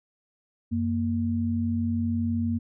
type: tone pair together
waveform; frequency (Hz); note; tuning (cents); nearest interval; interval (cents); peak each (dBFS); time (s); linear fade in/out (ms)
sine; 92.56 / 233.1; F#2 / A#3; +1 / 0; octave + major third; 1599; -28 / -25; 0.71-2.59; 20
effects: none